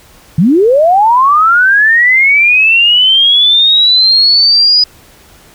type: linear sweep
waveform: sine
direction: up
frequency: 144 to 4978 Hz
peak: -4 dBFS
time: 0.38-4.84 s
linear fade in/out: 5 ms
effects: pink hiss -41 dBFS RMS until 5.54 s